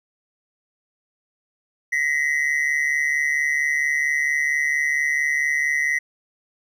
triangle ring-modulated tone, 1963 Hz, B6, 11 cents flat, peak -14 dBFS, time 1.92-5.99 s, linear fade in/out 10 ms, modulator 72.2 Hz, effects none

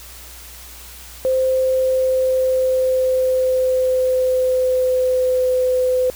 sine tone with pitch glide, 520 to 507.5 Hz, C5 to B4, -11 to +47 cents, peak -14 dBFS, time 1.25-6.1 s, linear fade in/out 0 ms, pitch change -42 cents, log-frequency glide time 1.51-5.67 s, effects added 60 Hz sine -41 dBFS peak until 6.15 s + white hiss -39 dBFS RMS until 6.15 s

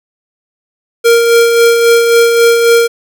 square tone with tremolo, 466.2 Hz, A#4, in tune, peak -4 dBFS, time 1.04-2.88 s, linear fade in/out 20 ms, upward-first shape sine, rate 3.7 Hz, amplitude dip 40%, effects none

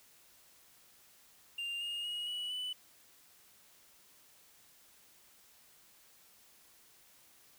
triangle tone with pitch steps, 2794 / 2841 / 2889 / 2938 / 2988 Hz, F7 / F7 / F#7 / F#7 / F#7, 0 / +29 / -42 / -13 / +16 cents, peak -35 dBFS, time 1.58-2.73 s, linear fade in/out 5 ms, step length 230 ms, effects white hiss -63 dBFS RMS until 7.58 s

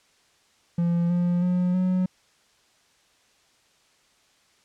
triangle tone with pitch steps, 171.4 / 175.51 / 179.71 / 184.02 Hz, F3 / F3 / F3 / F#3, -32 / +9 / +50 / -9 cents, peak -18 dBFS, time 0.78-2.06 s, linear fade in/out 5 ms, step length 320 ms, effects white hiss -62 dBFS RMS until 4.64 s + low-pass 7000 Hz 12 dB/octave

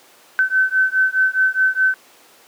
sine beating tone pair, 1526 / 1530.8 Hz, G6 / G6, -47 / -42 cents, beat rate 4.8 Hz, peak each -17 dBFS, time 0.39-1.94 s, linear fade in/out 0 ms, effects pink hiss -48 dBFS RMS until 2.47 s + high-pass 400 Hz 12 dB/octave

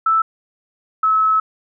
sine tone pair in turn, 1318.5 / 1295.1 Hz, E6 / E6, 0 / -31 cents, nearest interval unison, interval 31 cents, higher first, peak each -12 dBFS, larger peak neither, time 0.06-0.22 / 1.03-1.4 s, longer second, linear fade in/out 5 ms, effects none

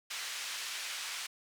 pink band-pass noise, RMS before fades -40 dBFS, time 0.1-1.27 s, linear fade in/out 10 ms, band 1900 to 7600 Hz, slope 12 dB/octave, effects none

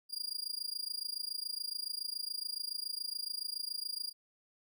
40% pulse tone with amplitude modulation, 4817 Hz, D8, 43 cents sharp, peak -32 dBFS, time 0.09-4.13 s, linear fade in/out 50 ms, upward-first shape sine, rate 27.1 Hz, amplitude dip 95%, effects none

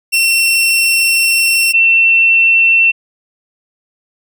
sawtooth / sine tone pair in turn, 2713 / 2696 Hz, E7 / E7, +49 / +38 cents, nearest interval unison, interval 11 cents, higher first, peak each -6 dBFS, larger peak neither, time 0.12-1.73 / 1.73-2.92 s, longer first, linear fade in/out 20 ms, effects none

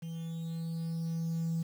triangle tone with level ramp, 164.81 Hz, E3, in tune, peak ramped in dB -35 to -26 dBFS, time 0.02-1.63 s, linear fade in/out 10 ms, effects tanh soft clip ceiling -26 dBFS + 9-bit

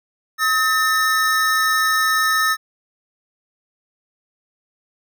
square tone pair together, 1276 / 1797.8 Hz, D#6 / A6, +43 / +37 cents, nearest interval tritone, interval 594 cents, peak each -19 dBFS, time 0.38-2.57 s, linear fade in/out 50 ms, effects none

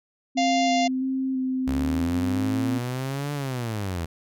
sine tone with vibrato, 261.6 Hz, C4, in tune, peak -23 dBFS, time 0.35-2.79 s, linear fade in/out 20 ms, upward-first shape square, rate 1.5 Hz, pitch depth 15 cents each way
harmonic tone, 698.5 Hz, F5, in tune, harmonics 1 / 3 / 4 / 5 / 6 / 7 / 8 / 9 / 10, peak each -21 / -31 / -33 / -35 / -37 / -38 / -39 / -40 / -41 dBFS, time 0.37-0.88 s, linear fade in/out 10 ms
sawtooth linear two-way sweep, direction up then down, 65.41 to 146.83 to 79.4 Hz, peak -23 dBFS, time 1.67-4.06 s, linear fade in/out 10 ms, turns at 3.33 s
effects none

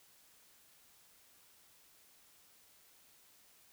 silence, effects white hiss -65 dBFS RMS until 3.72 s

